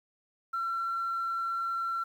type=tone with frequency modulation; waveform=sine; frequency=1357 Hz; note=E6; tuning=50 cents sharp; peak=-28 dBFS; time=0.53-2.04 s; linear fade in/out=10 ms; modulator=29.6 Hz; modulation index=0.32; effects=tanh soft clip ceiling -26 dBFS + 10-bit